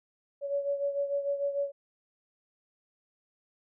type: beating tone pair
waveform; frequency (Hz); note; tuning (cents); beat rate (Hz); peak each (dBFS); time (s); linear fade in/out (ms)
sine; 563 / 569.7; C#5 / C#5; +27 / +47; 6.7; -29 / -35; 0.41-1.72; 50
effects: none